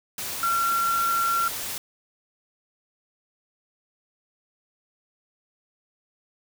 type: tone in noise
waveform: sine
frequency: 1367 Hz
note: F6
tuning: 37 cents flat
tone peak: -21 dBFS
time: 0.43-1.48 s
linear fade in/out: 2 ms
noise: white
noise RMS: -32 dBFS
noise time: 0.18-1.78 s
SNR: +8 dB
effects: none